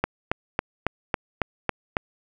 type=click train; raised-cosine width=0.5 ms; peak=-6 dBFS; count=8; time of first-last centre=0.04-1.968 s; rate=3.63 Hz; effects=none